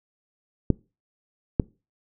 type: clicks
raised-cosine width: 3 ms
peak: -5 dBFS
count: 2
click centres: 0.703 / 1.598 s
effects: noise-tail reverb RT60 0.3 s tail -24 dB re dry